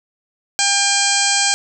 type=harmonic tone with a mistuned harmonic; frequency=800 Hz; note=G5; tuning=35 cents sharp; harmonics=1 / 2 / 3 / 4 / 5 / 6 / 7 / 8 / 9 / 10; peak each=-23 / -23 / -23 / -23 / -23 / -23 / -23 / -23 / -23 / -23 dBFS; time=0.59-1.54 s; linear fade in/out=0 ms; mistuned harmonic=5; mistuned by=+81 cents; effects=none